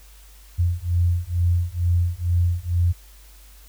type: beating tone pair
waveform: sine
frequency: 86.1 / 88.3 Hz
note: F2 / F2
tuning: -24 / +20 cents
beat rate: 2.2 Hz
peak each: -21 / -21 dBFS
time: 0.58-2.93 s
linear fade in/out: 20 ms
effects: added 50 Hz sine -45 dBFS peak until 3.68 s + white hiss -52 dBFS RMS until 3.68 s